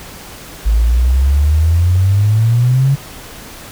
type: exponential sweep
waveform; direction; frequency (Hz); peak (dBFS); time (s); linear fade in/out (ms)
sine; up; 52.6 to 140.3; -8; 0.65-2.96; 20
effects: pink hiss -33 dBFS RMS until 3.71 s